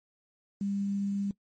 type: tone with quantisation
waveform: sine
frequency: 199.6 Hz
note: G3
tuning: 32 cents sharp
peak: -28 dBFS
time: 0.61-1.31 s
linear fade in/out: 2 ms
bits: 9
effects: noise-tail reverb RT60 0.1 s tail -20 dB re dry + MP3 32 kbps